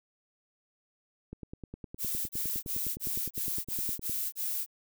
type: click train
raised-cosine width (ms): 3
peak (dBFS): -28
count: 28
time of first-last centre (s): 1.33-4.096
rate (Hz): 9.76
type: noise bursts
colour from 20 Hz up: violet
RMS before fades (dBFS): -33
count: 8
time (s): 1.98-4.663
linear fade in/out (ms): 50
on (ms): 310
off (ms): 29
effects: none